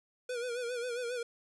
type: tone with vibrato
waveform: square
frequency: 485.3 Hz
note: B4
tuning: 30 cents flat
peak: -35 dBFS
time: 0.29-1.23 s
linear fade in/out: 5 ms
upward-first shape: sine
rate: 7.4 Hz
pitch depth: 71 cents each way
effects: resampled to 24000 Hz + 11-bit